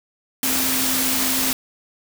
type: tone in noise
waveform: sine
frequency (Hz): 261.6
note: C4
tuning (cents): 0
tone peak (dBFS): -27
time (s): 0.43-1.53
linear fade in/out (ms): 2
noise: white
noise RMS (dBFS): -21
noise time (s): 0.43-1.53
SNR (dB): -9
effects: none